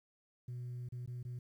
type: tone with dropouts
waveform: sine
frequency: 123.1 Hz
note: B2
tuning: 5 cents flat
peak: -38 dBFS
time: 0.48-1.39 s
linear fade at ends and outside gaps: 5 ms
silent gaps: 0.888-0.922 / 1.061-1.075 / 1.229-1.25 s
effects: tanh soft clip ceiling -39 dBFS + 12-bit